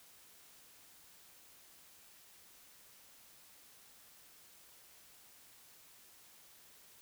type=silence; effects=white hiss -61 dBFS RMS until 7.01 s